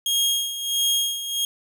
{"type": "tone with tremolo", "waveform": "sawtooth", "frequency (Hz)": 3257, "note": "G#7", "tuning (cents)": -34, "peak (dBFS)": -15, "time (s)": [0.06, 1.45], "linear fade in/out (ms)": 2, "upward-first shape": "sine", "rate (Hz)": 1.5, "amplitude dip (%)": 70, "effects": []}